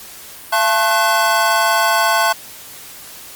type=tone cluster; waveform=square; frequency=680 / 877 / 1083 / 1502 Hz; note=F5 / A5 / C#6 / F#6; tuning=-46 / -6 / -41 / +26 cents; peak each=-19 dBFS; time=0.52-2.33 s; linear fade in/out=10 ms; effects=white hiss -36 dBFS RMS until 3.35 s + Opus 48 kbps